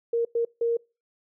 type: tone bursts at uneven times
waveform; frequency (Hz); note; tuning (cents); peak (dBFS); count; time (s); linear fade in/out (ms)
sine; 466.2; A#4; 0; -21; 3; 0.13-0.25 / 0.35-0.45 / 0.61-0.77; 5
effects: noise-tail reverb RT60 0.3 s tail -26 dB re dry

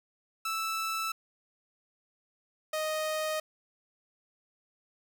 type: tone pair in turn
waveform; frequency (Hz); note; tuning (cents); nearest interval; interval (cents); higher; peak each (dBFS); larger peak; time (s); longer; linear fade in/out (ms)
sawtooth; 1318.5 / 622.2; E6 / D#5; 0 / 0; octave + minor second; 1300; first; -27 / -26; second; 0.45-1.12 / 2.73-3.4; neither; 5
effects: none

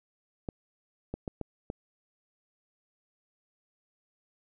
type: clicks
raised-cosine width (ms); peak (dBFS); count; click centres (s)
2; -21; 5; 0.488 / 1.14 / 1.278 / 1.413 / 1.701
effects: none

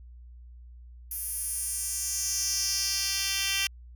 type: tone with high-pass filter sweep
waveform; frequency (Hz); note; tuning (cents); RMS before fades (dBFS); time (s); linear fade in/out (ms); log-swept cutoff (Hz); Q
10% pulse; 391.1; G4; -4; -30; 1.11-3.67; 2; 12000 to 3100; 2.6
effects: added 60 Hz sine -45 dBFS peak until 3.95 s

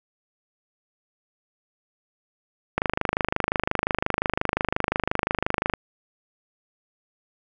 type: click train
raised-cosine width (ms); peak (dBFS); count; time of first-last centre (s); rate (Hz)
0.5; -6; 77; 2.78-5.737; 25.7
effects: none

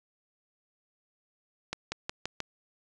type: accelerating click train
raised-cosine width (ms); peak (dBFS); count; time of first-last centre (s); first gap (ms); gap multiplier
0.2; -15; 5; 1.73-2.404; 190; 0.92
effects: resampled to 22050 Hz

